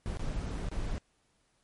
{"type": "noise with dropouts", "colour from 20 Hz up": "brown", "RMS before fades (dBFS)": -34, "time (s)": [0.06, 0.98], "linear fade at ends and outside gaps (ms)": 0, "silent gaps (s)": [[0.171, 0.195], [0.545, 0.549], [0.686, 0.715]], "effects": ["pink hiss -72 dBFS RMS until 1.63 s", "MP3 48 kbps"]}